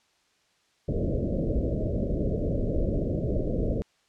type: low-pass noise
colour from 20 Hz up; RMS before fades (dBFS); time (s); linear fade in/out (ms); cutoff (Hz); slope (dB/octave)
pink; -27; 0.88-3.82; 0; 630; 96
effects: white hiss -67 dBFS RMS until 4.08 s + low-pass 6000 Hz 12 dB/octave